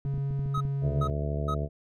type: tone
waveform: triangle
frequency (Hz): 138.59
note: C#3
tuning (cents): 0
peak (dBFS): -25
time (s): 0.05-1.1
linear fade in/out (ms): 0
type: clicks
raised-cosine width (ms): 5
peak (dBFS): -24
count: 8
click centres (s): 0.055 / 0.141 / 0.178 / 0.308 / 0.393 / 0.459 / 0.577 / 0.652
type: tone bursts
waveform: triangle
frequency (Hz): 1269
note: D#6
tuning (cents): +34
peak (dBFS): -27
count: 3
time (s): 0.54-1.547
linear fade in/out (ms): 10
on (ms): 69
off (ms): 400
type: harmonic tone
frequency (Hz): 72.9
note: D2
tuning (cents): -12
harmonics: 1 / 2 / 3 / 4 / 5 / 6 / 7 / 8 / 9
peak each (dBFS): -31 / -31 / -40 / -43 / -42 / -39 / -44 / -45 / -38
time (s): 0.81-1.69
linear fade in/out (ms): 50
effects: none